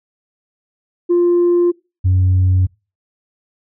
sine tone pair in turn, 349.2 / 92.49 Hz, F4 / F#2, 0 / 0 cents, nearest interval octave + major seventh, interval 2300 cents, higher first, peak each -8 dBFS, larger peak neither, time 1.09-1.72 / 2.04-2.67 s, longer neither, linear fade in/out 20 ms, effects noise-tail reverb RT60 0.3 s tail -25 dB re dry + tanh soft clip ceiling -8 dBFS

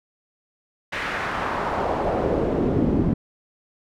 brown noise with band-pass filter sweep, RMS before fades -23 dBFS, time 0.92-3.14 s, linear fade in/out 10 ms, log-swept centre 2100 to 220 Hz, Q 1.6, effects none

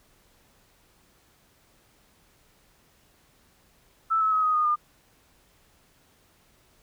sine tone with pitch steps, 1318.5 / 1295.8 / 1273.6 / 1251.7 / 1230.2 / 1209.1 Hz, E6 / E6 / D#6 / D#6 / D#6 / D#6, 0 / -30 / +40 / +10 / -20 / -50 cents, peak -20 dBFS, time 4.1-4.76 s, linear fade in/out 20 ms, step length 110 ms, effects pink hiss -62 dBFS RMS until 6.82 s

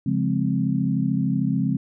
sine chord, Db major seventh, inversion none, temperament equal, 138.59 / 174.61 / 207.7 / 261.6 Hz, Db3 / F3 / Ab3 / C4, 0 / 0 / 0 / 0 cents, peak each -25 dBFS, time 0.06-1.77 s, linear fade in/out 5 ms, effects none

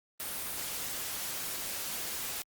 white noise, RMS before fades -37 dBFS, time 0.2-2.42 s, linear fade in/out 0 ms, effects Opus 32 kbps

